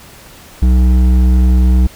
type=tone with hard clipping; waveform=triangle; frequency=62.5 Hz; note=B1; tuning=21 cents sharp; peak=-8 dBFS; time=0.62-1.87 s; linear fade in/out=5 ms; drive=13 dB; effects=pink hiss -38 dBFS RMS until 1.95 s